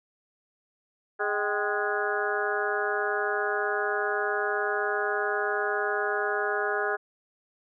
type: harmonic tone with a mistuned harmonic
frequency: 207.7 Hz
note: G#3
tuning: in tune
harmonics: 2 / 3 / 4 / 5 / 6 / 7 / 8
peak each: -30 / -35 / -33 / -38 / -35 / -31 / -33 dBFS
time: 1.19-6.97 s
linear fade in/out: 20 ms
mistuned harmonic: 4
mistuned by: -110 cents
effects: none